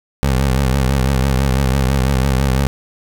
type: tone with vibrato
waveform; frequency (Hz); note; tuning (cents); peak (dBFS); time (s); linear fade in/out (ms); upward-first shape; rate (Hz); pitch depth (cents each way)
20% pulse; 66.4; C2; +26; -8; 0.23-2.67; 0; triangle; 6; 110
effects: none